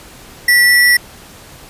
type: tone with sample-and-hold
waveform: sine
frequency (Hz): 1949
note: B6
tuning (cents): -23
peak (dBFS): -6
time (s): 0.48-0.97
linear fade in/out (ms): 5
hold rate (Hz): 7350
effects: pink hiss -38 dBFS RMS until 1.69 s + resampled to 32000 Hz